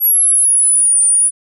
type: linear two-way sweep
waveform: sine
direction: down then up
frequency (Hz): 11520 to 9240 to 9890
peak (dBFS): -6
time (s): 0-1.31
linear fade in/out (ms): 50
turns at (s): 1.04
effects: tanh soft clip ceiling -7 dBFS